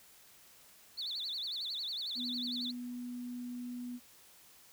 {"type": "tone with vibrato", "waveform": "sine", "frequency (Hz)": 3951, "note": "B7", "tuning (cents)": 0, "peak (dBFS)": -36, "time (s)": [0.97, 2.72], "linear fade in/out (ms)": 20, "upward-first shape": "sine", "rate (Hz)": 11, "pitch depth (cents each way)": 240}
{"type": "tone", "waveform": "sine", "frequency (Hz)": 245.1, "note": "B3", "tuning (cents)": -13, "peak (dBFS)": -39, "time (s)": [2.15, 4], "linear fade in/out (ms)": 50}
{"effects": ["white hiss -60 dBFS RMS until 4.72 s"]}